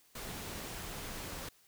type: noise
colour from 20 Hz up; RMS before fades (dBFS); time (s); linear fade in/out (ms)
pink; -43; 0.15-1.49; 5
effects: white hiss -66 dBFS RMS until 1.67 s